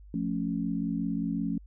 sine chord, F augmented, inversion none, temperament equal, 174.61 / 220 / 277.2 Hz, F3 / A3 / C#4, 0 / 0 / 0 cents, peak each -32 dBFS, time 0.14-1.58 s, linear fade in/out 2 ms, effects added 50 Hz sine -47 dBFS peak until 1.66 s

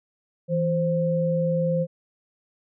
sine tone pair together, 164.83 / 523.3 Hz, E3 / C5, 0 / 0 cents, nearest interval octave + minor sixth, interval 2000 cents, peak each -23 dBFS, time 0.48-1.87 s, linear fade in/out 50 ms, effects none

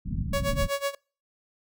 pink low-pass noise, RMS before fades -29 dBFS, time 0.05-0.68 s, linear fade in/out 20 ms, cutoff 240 Hz, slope 48 dB/octave
sawtooth tone with tremolo, 560 Hz, C#5, 18 cents sharp, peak -20 dBFS, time 0.33-0.95 s, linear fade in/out 5 ms, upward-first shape sine, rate 8 Hz, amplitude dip 90%
effects noise-tail reverb RT60 0.4 s tail -26 dB re dry

